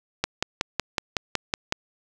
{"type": "click train", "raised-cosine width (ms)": 0.2, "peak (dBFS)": -5, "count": 9, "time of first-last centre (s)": [0.24, 1.724], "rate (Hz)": 5.39, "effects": []}